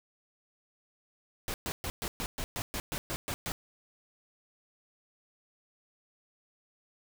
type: noise bursts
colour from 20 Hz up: pink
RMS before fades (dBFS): -35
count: 12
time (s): 1.48-3.52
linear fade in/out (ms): 0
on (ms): 60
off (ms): 120
effects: none